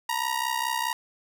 sawtooth ring-modulated tone, 943 Hz, A#5, 20 cents sharp, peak -19 dBFS, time 0.09-0.93 s, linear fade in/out 2 ms, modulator 32.4 Hz, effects none

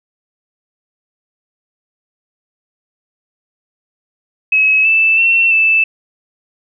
sine tone with pitch steps, 2566 / 2641 / 2705 / 2638 Hz, E7 / E7 / E7 / E7, -47 / +3 / +44 / +1 cents, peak -8 dBFS, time 4.52-5.84 s, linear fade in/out 5 ms, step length 330 ms, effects none

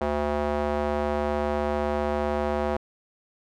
square tone with band-pass filter, 73.7 Hz, D2, 7 cents sharp, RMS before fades -26 dBFS, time 0.01-2.77 s, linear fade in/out 5 ms, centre 660 Hz, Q 1.3, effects none

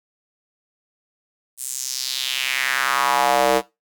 square tone with high-pass filter sweep, 65 Hz, C2, 11 cents flat, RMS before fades -21 dBFS, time 1.57-3.62 s, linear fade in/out 50 ms, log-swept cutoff 9300 to 450 Hz, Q 2.7, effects noise-tail reverb RT60 0.2 s tail -17 dB re dry

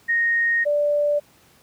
sine tone pair in turn, 1861 / 586.2 Hz, A#6 / D5, -3 / -3 cents, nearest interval octave + minor sixth, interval 2000 cents, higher first, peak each -17 / -17 dBFS, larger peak neither, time 0.08-0.65 / 0.65-1.2 s, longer first, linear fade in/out 20 ms, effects pink hiss -55 dBFS RMS until 1.62 s + high-pass 80 Hz 12 dB/octave

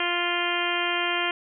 harmonic tone, 349.2 Hz, F4, in tune, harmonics 1 / 2 / 3 / 4 / 5 / 6 / 7 / 8 / 9, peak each -32 / -32 / -32 / -32 / -32 / -32 / -32 / -32 / -32 dBFS, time 0-1.31 s, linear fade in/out 2 ms, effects none

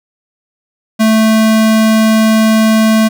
square tone, 220 Hz, A3, in tune, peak -7 dBFS, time 0.99-3.09 s, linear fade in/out 20 ms, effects none

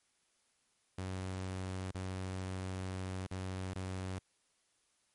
sawtooth tone with dropouts, 93.6 Hz, F#2, 20 cents sharp, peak -34 dBFS, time 0.98-4.19 s, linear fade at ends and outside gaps 5 ms, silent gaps 1.914-1.946 / 3.267-3.311 / 3.737-3.755 s, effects white hiss -75 dBFS RMS until 5.14 s + MP3 48 kbps

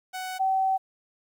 sawtooth / sine tone pair in turn, 745 / 765.5 Hz, F#5 / G5, +12 / -41 cents, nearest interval unison, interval 47 cents, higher second, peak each -28 / -21 dBFS, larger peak second, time 0.13-0.39 / 0.39-0.78 s, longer second, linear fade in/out 20 ms, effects 10-bit

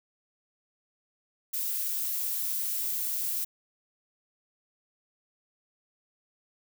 violet noise, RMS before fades -31 dBFS, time 1.53-3.45 s, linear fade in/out 10 ms, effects none

